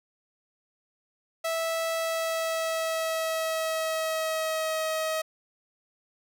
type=tone with pitch glide; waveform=sawtooth; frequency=655 to 634.2 Hz; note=E5 to D#5; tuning=-11 to +33 cents; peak=-23 dBFS; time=1.44-5.22 s; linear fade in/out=10 ms; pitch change=-56 cents; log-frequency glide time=1.94-4.82 s; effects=none